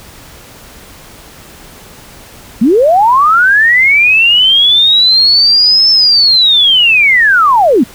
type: linear two-way sweep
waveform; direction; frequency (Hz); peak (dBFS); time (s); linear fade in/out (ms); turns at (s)
sine; up then down; 199.6 to 5310 to 199.6; -4; 2.61-7.84; 10; 5.9
effects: pink hiss -35 dBFS RMS until 7.94 s